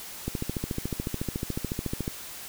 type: click train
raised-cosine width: 3 ms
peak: -16 dBFS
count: 26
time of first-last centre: 0.28-2.079 s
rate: 13.9 Hz
effects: white hiss -41 dBFS RMS until 2.48 s